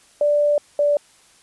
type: tone pair in turn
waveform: sine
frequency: 587 / 582.6 Hz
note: D5 / D5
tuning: -1 / -14 cents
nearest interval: unison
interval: 13 cents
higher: first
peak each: -14 dBFS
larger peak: neither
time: 0.21-0.58 / 0.79-0.97 s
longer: first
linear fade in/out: 2 ms
effects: white hiss -53 dBFS RMS until 1.42 s + resampled to 24000 Hz